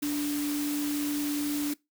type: tone in noise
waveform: sine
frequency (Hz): 292.1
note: D4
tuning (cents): -9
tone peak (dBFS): -27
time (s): 0.02-1.74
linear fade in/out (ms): 10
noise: white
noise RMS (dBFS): -37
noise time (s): 0.02-1.74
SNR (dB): +7
effects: noise-tail reverb RT60 0.2 s tail -22 dB re dry